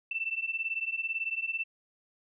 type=beating tone pair; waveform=sine; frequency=2660 / 2678 Hz; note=E7 / E7; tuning=+15 / +27 cents; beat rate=18 Hz; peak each=-34 / -33 dBFS; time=0.11-1.64 s; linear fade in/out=5 ms; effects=none